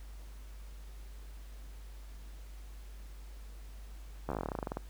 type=slowing click train; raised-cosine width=1 ms; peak=-21 dBFS; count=18; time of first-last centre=4.29-4.771 s; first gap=13 ms; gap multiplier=1.09; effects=added 50 Hz sine -45 dBFS peak until 4.89 s + pink hiss -60 dBFS RMS until 4.89 s